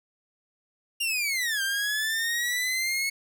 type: linear two-way sweep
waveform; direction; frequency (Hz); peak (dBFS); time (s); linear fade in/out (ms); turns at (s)
sawtooth; down then up; 2828 to 1568 to 2200; -22; 1-3.1; 10; 1.62
effects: none